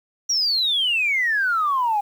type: exponential sweep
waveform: sine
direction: down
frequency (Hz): 5790 to 800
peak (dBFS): -17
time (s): 0.29-2.01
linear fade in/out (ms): 10
effects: tanh soft clip ceiling -13 dBFS + 8-bit

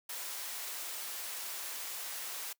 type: high-pass noise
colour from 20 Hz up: white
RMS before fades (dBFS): -41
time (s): 0.09-2.53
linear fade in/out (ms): 5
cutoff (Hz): 520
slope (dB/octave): 12
effects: noise-tail reverb RT60 0.1 s tail -22 dB re dry

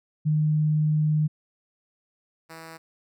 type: tone pair in turn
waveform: sine / 5% pulse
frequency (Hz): 153 / 162.66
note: D#3 / E3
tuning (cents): -29 / -23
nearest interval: minor second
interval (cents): 106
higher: second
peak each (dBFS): -19 / -29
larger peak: first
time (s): 0.25-1.28 / 2.49-2.78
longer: first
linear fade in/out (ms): 20
effects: none

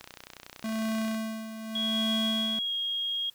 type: click train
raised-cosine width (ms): 0.2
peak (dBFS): -25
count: 36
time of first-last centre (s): 0.01-1.146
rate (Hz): 30.8
type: tone with tremolo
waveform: square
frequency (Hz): 221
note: A3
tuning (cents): +8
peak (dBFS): -28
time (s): 0.64-2.59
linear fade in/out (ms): 2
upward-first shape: sine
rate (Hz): 0.83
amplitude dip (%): 70
type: tone with pitch glide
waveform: sine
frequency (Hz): 3322 to 3265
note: G#7 to G#7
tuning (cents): 0 to -30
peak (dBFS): -28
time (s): 1.75-3.3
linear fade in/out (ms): 5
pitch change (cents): -30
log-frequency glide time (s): 2.55-2.73
effects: white hiss -60 dBFS RMS until 3.34 s

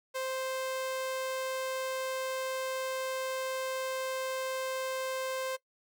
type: tone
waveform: sawtooth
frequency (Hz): 523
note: C5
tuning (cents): -1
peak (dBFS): -29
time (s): 0.14-5.57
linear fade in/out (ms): 20
effects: noise-tail reverb RT60 0.1 s tail -19 dB re dry

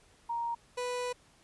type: tone pair in turn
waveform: sine / 30% pulse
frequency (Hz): 936 / 493.8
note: A#5 / B4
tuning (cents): +7 / 0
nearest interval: major seventh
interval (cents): 1107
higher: first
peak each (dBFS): -31 / -30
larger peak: second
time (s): 0.29-0.55 / 0.77-1.13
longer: second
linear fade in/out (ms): 10
effects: pink hiss -63 dBFS RMS until 1.43 s + resampled to 24000 Hz

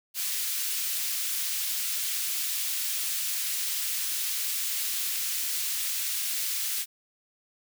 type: high-pass noise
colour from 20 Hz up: white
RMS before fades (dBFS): -30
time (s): 0.14-6.86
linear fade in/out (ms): 50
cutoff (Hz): 2300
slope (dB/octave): 12
effects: none

